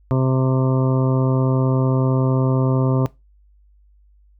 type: harmonic tone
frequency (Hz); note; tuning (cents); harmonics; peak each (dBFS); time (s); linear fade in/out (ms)
130.81; C3; 0; 1 / 2 / 3 / 4 / 5 / 7 / 8 / 9; -16 / -22 / -26 / -28 / -30 / -33 / -34 / -35; 0.11-3.06; 0
effects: noise-tail reverb RT60 0.2 s tail -19 dB re dry + added 50 Hz sine -50 dBFS peak until 4.39 s